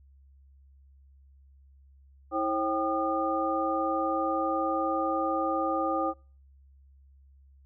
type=tone cluster; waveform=sine; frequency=324.4 / 537 / 780 / 1216 Hz; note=E4 / C5 / G5 / D#6; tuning=-28 / +45 / -9 / -40 cents; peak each=-31 dBFS; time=2.31-6.14 s; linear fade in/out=50 ms; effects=noise-tail reverb RT60 0.4 s tail -26 dB re dry + added 68 Hz sine -54 dBFS peak until 7.65 s